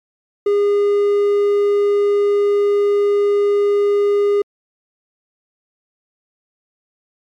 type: tone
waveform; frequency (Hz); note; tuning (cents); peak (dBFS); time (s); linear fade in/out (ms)
triangle; 407.8; G#4; -32; -10; 0.46-4.42; 5
effects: MP3 96 kbps